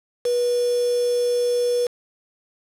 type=tone with quantisation; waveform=sine; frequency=485.8 Hz; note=B4; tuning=29 cents flat; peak=-18 dBFS; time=0.25-1.87 s; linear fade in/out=5 ms; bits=5; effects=low-pass 12000 Hz 12 dB/octave